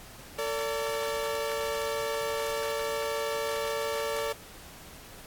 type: tone pair together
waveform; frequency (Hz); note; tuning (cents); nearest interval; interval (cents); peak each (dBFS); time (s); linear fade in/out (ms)
sawtooth; 450 / 575.8; A4 / D5; +39 / -34; major third; 427; -28; 0.38-4.33; 10
effects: pink hiss -48 dBFS RMS until 5.26 s + AAC 64 kbps